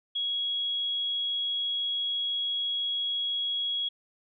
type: tone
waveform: sine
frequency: 3322 Hz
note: G#7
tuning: in tune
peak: -27 dBFS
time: 0.15-3.89 s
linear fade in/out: 10 ms
effects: none